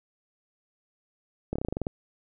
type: slowing click train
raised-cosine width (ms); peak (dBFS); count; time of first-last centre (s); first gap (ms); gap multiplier
2; -16; 10; 1.53-1.869; 26; 1.09
effects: none